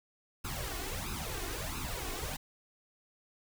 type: noise with flanger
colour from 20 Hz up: pink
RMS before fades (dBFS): -38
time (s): 0.44-2.37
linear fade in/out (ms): 10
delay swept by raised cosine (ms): 0.77 to 2.77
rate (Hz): 1.5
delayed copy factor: +0.8
effects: none